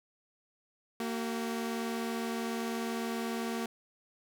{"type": "tone pair together", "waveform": "sawtooth", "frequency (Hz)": [230.2, 379.1], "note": ["A#3", "F#4"], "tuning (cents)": [-22, 42], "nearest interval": "major sixth", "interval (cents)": 864, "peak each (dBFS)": [-30, -35], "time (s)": [1, 3.66], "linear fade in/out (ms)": 2, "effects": []}